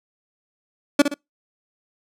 30% pulse tone with echo, 287.3 Hz, D4, 38 cents flat, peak -7 dBFS, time 0.99-1.02 s, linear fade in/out 5 ms, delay 61 ms, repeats 2, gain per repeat -8 dB, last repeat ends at 1.142 s, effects noise-tail reverb RT60 0.2 s tail -26 dB re dry + low-pass 11000 Hz 12 dB/octave

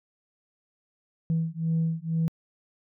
sine beating tone pair, 162.1 / 164.2 Hz, E3 / E3, -29 / -6 cents, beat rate 2.1 Hz, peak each -26 dBFS, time 1.3-2.28 s, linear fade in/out 0 ms, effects tanh soft clip ceiling -19 dBFS

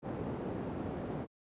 white low-pass noise, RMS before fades -38 dBFS, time 0.02-1.27 s, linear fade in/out 50 ms, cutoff 400 Hz, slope 12 dB/octave, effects high-pass 80 Hz 12 dB/octave + resampled to 8000 Hz

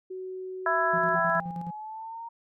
sine tone with pitch glide, 373.1 to 368 Hz, F#4 to F#4, +14 to -9 cents, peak -34 dBFS, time 0.1-1.16 s, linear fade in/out 10 ms, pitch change -23 cents, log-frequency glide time 0.69-1.03 s
harmonic tone, 332.4 Hz, E4, 15 cents sharp, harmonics 2 / 3 / 4 / 5, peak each -28 / -28 / -28 / -28 dBFS, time 0.66-1.4 s, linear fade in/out 2 ms
triangle tone with tremolo, 172.9 Hz, F3, 17 cents flat, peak -30 dBFS, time 0.93-1.71 s, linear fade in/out 10 ms, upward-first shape square, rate 9.5 Hz, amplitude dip 60%
sine exponential sweep, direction up, 766 to 932.3 Hz, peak -36 dBFS, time 1.15-2.29 s, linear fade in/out 10 ms
effects none

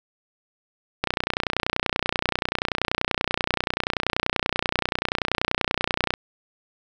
click train, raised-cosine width 0.3 ms, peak -5 dBFS, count 156, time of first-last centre 1.04-6.139 s, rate 30.4 Hz, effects none

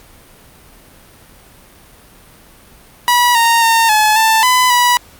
sawtooth tone with pitch steps, 972 / 926 / 913 / 856 / 887 / 1005 / 977 Hz, B5 / A#5 / A#5 / A5 / A5 / B5 / B5, -28 / -12 / -36 / -48 / +14 / +30 / -19 cents, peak -5 dBFS, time 3.08-4.97 s, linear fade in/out 0 ms, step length 270 ms, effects pink hiss -43 dBFS RMS until 5.19 s + Opus 48 kbps

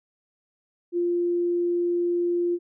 sine tone, 348.4 Hz, F4, 4 cents flat, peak -21 dBFS, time 0.92-2.59 s, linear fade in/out 50 ms, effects none

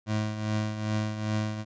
25% pulse tone with tremolo, 107.4 Hz, A2, 41 cents flat, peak -21 dBFS, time 0.06-1.65 s, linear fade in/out 50 ms, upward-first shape triangle, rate 2.5 Hz, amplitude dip 65%, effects resampled to 16000 Hz

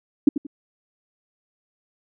sine tone with echo, 288.6 Hz, D4, 30 cents flat, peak -8 dBFS, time 0.27-0.29 s, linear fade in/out 5 ms, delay 89 ms, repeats 2, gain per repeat -11 dB, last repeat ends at 0.468 s, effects none

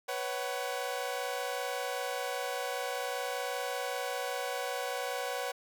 sawtooth chord, B suspended second, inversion none, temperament equal with one note detuned, 493.9 / 554.4 / 753.4 Hz, B4 / C#5 / F#5, 0 / 0 / +31 cents, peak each -34 / -34 / -34 dBFS, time 0.08-5.52 s, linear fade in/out 10 ms, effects none

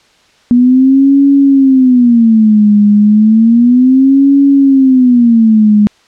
sine tone with vibrato, 240 Hz, B3, 49 cents flat, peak -3 dBFS, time 0.51-5.87 s, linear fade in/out 0 ms, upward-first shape sine, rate 0.32 Hz, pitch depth 260 cents each way, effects white hiss -48 dBFS RMS until 6.07 s + low-pass 5000 Hz 12 dB/octave

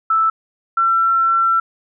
sine tone pair in turn, 1319 / 1349.1 Hz, E6 / E6, +1 / +40 cents, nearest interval unison, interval 39 cents, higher second, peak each -12 dBFS, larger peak neither, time 0.1-0.3 / 0.77-1.6 s, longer second, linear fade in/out 5 ms, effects none

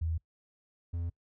sine / triangle tone pair in turn, 81.3 / 85.22 Hz, E2 / F2, -23 / -42 cents, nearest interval minor second, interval 81 cents, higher second, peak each -29 / -30 dBFS, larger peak first, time 0.01-0.18 / 0.93-1.1 s, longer neither, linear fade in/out 10 ms, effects noise-tail reverb RT60 0.1 s tail -23 dB re dry

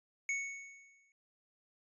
square tone with exponential decay, 2217 Hz, C#7, in tune, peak -32 dBFS, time 0.29-1.12 s, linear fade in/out 1 ms, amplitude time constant 180 ms, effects resampled to 22050 Hz

